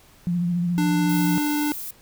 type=tone with vibrato; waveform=sine; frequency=174.5 Hz; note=F3; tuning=1 cent flat; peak=-20 dBFS; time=0.27-1.38 s; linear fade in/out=0 ms; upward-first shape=sine; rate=14 Hz; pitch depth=36 cents each way
type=tone; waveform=square; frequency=296.1 Hz; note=D4; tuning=14 cents sharp; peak=-22 dBFS; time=0.78-1.72 s; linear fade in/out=0 ms
type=noise; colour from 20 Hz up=violet; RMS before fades=-33 dBFS; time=1.09-1.91 s; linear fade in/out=5 ms
effects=pink hiss -53 dBFS RMS until 2.01 s